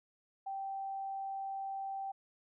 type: tone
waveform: sine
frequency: 780 Hz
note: G5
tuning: 9 cents flat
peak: -37 dBFS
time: 0.46-2.12 s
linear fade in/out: 10 ms
effects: none